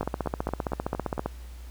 two click trains, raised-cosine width 1 ms, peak -13 / -16 dBFS, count 20 / 6, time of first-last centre 0.01-1.26 / 0.03-1.179 s, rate 15.2 / 4.35 Hz, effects added 60 Hz sine -39 dBFS peak until 1.7 s + pink hiss -54 dBFS RMS until 1.7 s

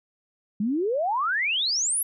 sine exponential sweep, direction up, 196 to 11650 Hz, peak -22 dBFS, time 0.6-2.03 s, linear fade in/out 5 ms, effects none

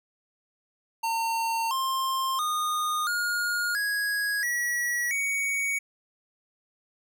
square tone with pitch steps, 910 / 1057.5 / 1228.8 / 1427.9 / 1659.3 / 1928.2 / 2241 Hz, A#5 / C6 / D#6 / F6 / G#6 / B6 / C#7, -42 / +18 / -22 / +38 / -2 / -42 / +18 cents, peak -26 dBFS, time 1.03-5.79 s, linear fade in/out 10 ms, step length 680 ms, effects none

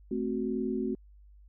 sine chord, F# diminished, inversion first, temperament equal, 220 / 261.6 / 370 Hz, A3 / C4 / F#4, 0 / 0 / 0 cents, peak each -33 dBFS, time 0.11-0.95 s, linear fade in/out 5 ms, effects added 50 Hz sine -52 dBFS peak until 1.48 s

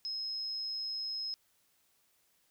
sine tone, 5140 Hz, E8, 45 cents flat, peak -35 dBFS, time 0.05-1.34 s, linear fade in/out 0 ms, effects white hiss -72 dBFS RMS until 2.5 s

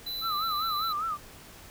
square tone, 3994 Hz, B7, 19 cents sharp, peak -33 dBFS, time 0.06-0.93 s, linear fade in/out 10 ms
sine tone with vibrato, 1260 Hz, D#6, 21 cents sharp, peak -28 dBFS, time 0.21-1.18 s, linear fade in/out 50 ms, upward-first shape sine, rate 5 Hz, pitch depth 120 cents each way
effects pink hiss -49 dBFS RMS until 1.7 s

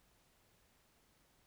silence, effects pink hiss -72 dBFS RMS until 1.46 s

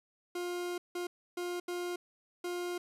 40% pulse tone bursts at uneven times, 353.5 Hz, F4, 21 cents sharp, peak -34 dBFS, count 5, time 0.35-0.78 / 0.95-1.07 / 1.37-1.6 / 1.68-1.96 / 2.44-2.78 s, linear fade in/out 5 ms, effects resampled to 32000 Hz + 11-bit

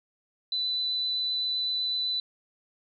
sine tone with vibrato, 3994 Hz, B7, 19 cents sharp, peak -26 dBFS, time 0.52-2.2 s, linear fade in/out 2 ms, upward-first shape triangle, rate 7.8 Hz, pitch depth 9 cents each way, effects none

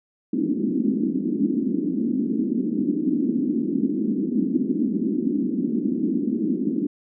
white band-pass noise, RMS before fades -23 dBFS, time 0.33-6.87 s, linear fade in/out 5 ms, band 200 to 320 Hz, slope 48 dB/octave, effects none

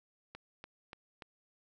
click train, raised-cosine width 0.3 ms, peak -30 dBFS, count 4, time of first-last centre 0.35-1.222 s, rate 3.44 Hz, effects none

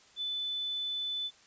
sine tone, 3500 Hz, A7, 10 cents flat, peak -32 dBFS, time 0.16-1.31 s, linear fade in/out 50 ms, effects white hiss -60 dBFS RMS until 1.46 s + resampled to 16000 Hz

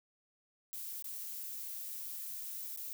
violet noise with dropouts, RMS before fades -43 dBFS, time 0.73-2.93 s, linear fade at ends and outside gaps 0 ms, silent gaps 1.024-1.043 / 2.762-2.774 s, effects none

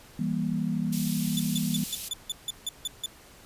sine chord, E diminished, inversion none, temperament just, 164.81 / 197.78 / 237.3 Hz, E3 / G3 / Bb3, 0 / +16 / +31 cents, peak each -30 dBFS, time 0.19-1.84 s, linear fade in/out 5 ms
white band-stop noise, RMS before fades -36 dBFS, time 0.92-2.09 s, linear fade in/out 10 ms, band 210 to 2700 Hz, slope 24 dB/octave
sawtooth tone bursts, 3492 Hz, A7, 14 cents flat, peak -25 dBFS, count 10, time 1.37-3.06 s, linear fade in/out 2 ms, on 25 ms, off 160 ms
effects pink hiss -52 dBFS RMS until 3.45 s + resampled to 32000 Hz

